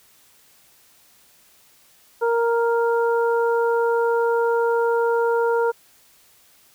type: harmonic tone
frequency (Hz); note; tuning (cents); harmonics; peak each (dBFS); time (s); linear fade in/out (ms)
466.2; A#4; 0; 1 / 2 / 3; -18 / -24 / -28; 2.21-5.72; 20
effects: white hiss -55 dBFS RMS until 6.74 s